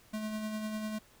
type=tone with tremolo; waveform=square; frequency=215.3 Hz; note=A3; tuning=37 cents flat; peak=-34 dBFS; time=0.13-0.99 s; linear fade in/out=10 ms; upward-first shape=sine; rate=10 Hz; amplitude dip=35%; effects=pink hiss -61 dBFS RMS until 1.2 s